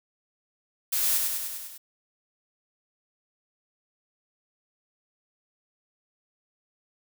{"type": "noise with echo", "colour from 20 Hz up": "blue", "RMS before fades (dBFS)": -26, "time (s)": [0.92, 1.18], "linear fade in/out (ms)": 10, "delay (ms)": 100, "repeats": 6, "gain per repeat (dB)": -3, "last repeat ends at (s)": 1.78, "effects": []}